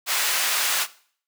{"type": "high-pass noise", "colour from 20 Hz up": "pink", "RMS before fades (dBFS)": -23, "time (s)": [0.06, 0.87], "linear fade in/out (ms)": 50, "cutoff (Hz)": 1300, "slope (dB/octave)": 12, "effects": ["noise-tail reverb RT60 0.5 s tail -18 dB re dry"]}